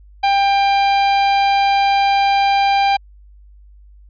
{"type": "tone", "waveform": "45% pulse", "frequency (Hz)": 794, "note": "G5", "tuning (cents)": 22, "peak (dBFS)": -12, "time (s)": [0.23, 2.97], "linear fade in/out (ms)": 10, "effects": ["added 50 Hz sine -41 dBFS peak until 4.09 s", "resampled to 11025 Hz"]}